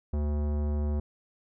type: tone with tanh clipping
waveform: sine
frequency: 73.9 Hz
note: D2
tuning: 11 cents sharp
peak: -28 dBFS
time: 0.13-1 s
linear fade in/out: 5 ms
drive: 18 dB
effects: none